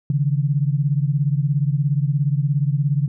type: beating tone pair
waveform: sine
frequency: 138.59 / 155.59 Hz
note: C#3 / D#3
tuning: 0 / 0 cents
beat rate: 17 Hz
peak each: -18 / -21 dBFS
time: 0.1-3.08 s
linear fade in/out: 2 ms
effects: none